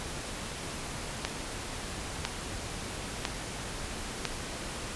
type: click train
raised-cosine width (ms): 0.2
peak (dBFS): -11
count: 4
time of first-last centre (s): 1.25-4.253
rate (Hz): 0.999
effects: pink hiss -38 dBFS RMS until 4.95 s + resampled to 24000 Hz